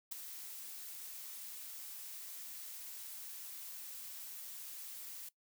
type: noise with ADSR envelope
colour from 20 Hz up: blue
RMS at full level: -38 dBFS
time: 0.11-5.29 s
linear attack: 13 ms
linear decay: 4 ms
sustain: -10 dB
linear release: 6 ms
effects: noise-tail reverb RT60 0.1 s tail -18 dB re dry